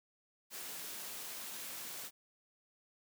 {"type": "noise", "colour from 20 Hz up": "white", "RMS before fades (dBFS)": -45, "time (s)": [0.5, 2.11], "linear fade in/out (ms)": 50, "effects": ["high-pass 150 Hz 12 dB/octave"]}